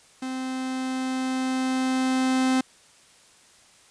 45% pulse tone with level ramp, 259.6 Hz, C4, 13 cents flat, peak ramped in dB -29 to -19 dBFS, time 0.22-2.61 s, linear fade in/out 5 ms, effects white hiss -55 dBFS RMS until 3.9 s + resampled to 22050 Hz

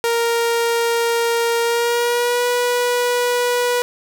sawtooth tone with pitch glide, 466.2 to 488.2 Hz, A#4 to B4, 0 to -20 cents, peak -12 dBFS, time 0.04-3.82 s, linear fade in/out 0 ms, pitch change +80 cents, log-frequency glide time 1.62-2.46 s, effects none

